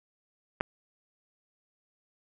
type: clicks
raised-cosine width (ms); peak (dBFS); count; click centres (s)
0.5; -26 / -11; 2; 0.604 / 0.609
effects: none